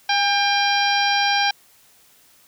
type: harmonic tone with a mistuned harmonic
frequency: 797 Hz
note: G5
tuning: 28 cents sharp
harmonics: 1 / 2 / 3 / 4 / 5 / 6 / 7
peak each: -20 / -23 / -25 / -26 / -27 / -28 / -28 dBFS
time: 0.09-1.51 s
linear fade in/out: 5 ms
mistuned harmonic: 1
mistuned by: +30 cents
effects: white hiss -54 dBFS RMS until 2.47 s